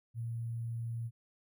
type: tone with sample-and-hold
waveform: sine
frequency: 115.9 Hz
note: A#2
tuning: 10 cents flat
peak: -35 dBFS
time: 0.14-1.11 s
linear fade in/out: 50 ms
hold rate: 11025 Hz
effects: none